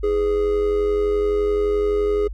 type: tone with amplitude modulation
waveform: triangle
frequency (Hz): 415.3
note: G#4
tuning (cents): 0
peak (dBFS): -13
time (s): 0.03-2.28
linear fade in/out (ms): 10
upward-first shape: sine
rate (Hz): 91.7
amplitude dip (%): 50
effects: added 50 Hz sine -28 dBFS peak until 2.33 s